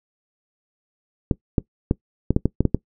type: clicks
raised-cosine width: 3 ms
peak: -4 dBFS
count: 9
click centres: 1.312 / 1.582 / 1.911 / 2.306 / 2.364 / 2.456 / 2.606 / 2.653 / 2.746 s
effects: noise-tail reverb RT60 0.1 s tail -21 dB re dry